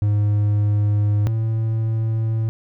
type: tone pair in turn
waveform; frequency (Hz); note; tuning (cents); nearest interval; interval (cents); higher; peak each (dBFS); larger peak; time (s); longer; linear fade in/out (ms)
triangle; 103.83 / 111.64; G#2 / A2; 0 / +26; minor second; 126; second; -13 / -16; first; 0.02-1.27 / 1.27-2.49; first; 0
effects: none